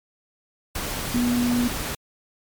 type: tone in noise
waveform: sine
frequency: 242.7 Hz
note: B3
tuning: 30 cents flat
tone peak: -19 dBFS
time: 1.14-1.68 s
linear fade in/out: 5 ms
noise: pink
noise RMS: -29 dBFS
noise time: 0.75-1.95 s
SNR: +7 dB
effects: MP3 96 kbps